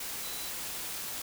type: tone in noise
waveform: sine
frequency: 3986 Hz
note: B7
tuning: 15 cents sharp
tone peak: -45 dBFS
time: 0.23-0.49 s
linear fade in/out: 5 ms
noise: white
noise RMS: -38 dBFS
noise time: 0-1.22 s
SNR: -10 dB
effects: none